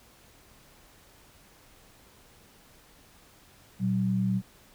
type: tone pair together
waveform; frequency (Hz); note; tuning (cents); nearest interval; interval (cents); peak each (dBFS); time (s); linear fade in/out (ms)
sine; 118.62 / 189; A#2 / F#3; +31 / +37; minor sixth; 806; -29 / -25; 3.79-4.42; 50
effects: pink hiss -57 dBFS RMS until 4.74 s